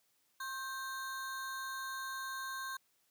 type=ring-modulated tone; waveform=square; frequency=1318.5 Hz; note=E6; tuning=in tune; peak=-37 dBFS; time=0.4-2.77 s; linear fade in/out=5 ms; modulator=249 Hz; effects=white hiss -75 dBFS RMS until 3.1 s + high-pass 80 Hz 12 dB/octave